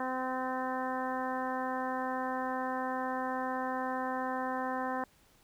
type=harmonic tone; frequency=257.7 Hz; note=C4; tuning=26 cents flat; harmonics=1 / 2 / 3 / 4 / 5 / 6 / 7; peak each=-38 / -39 / -37 / -38 / -45 / -44 / -44 dBFS; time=0-5.04 s; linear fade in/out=2 ms; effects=pink hiss -65 dBFS RMS until 5.43 s